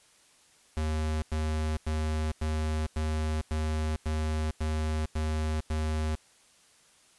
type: tone bursts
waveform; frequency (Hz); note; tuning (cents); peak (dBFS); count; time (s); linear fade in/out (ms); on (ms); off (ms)
square; 77.78; D#2; 0; -28; 10; 0.77-6.152; 0; 450; 98
effects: white hiss -61 dBFS RMS until 7.18 s + resampled to 24000 Hz